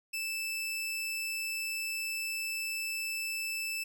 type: tone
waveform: sawtooth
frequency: 2637 Hz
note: E7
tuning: in tune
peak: -30 dBFS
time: 0.13-3.84 s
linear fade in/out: 10 ms
effects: none